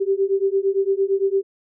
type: beating tone pair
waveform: sine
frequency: 386.4 / 395.2 Hz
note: G4 / G4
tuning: -25 / +14 cents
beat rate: 8.8 Hz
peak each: -20 dBFS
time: 0-1.43 s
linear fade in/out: 20 ms
effects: none